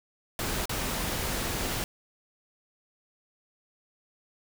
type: noise with dropouts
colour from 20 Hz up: pink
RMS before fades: -31 dBFS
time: 0.39-1.84 s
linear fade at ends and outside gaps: 1 ms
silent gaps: 0.656-0.694 s
effects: none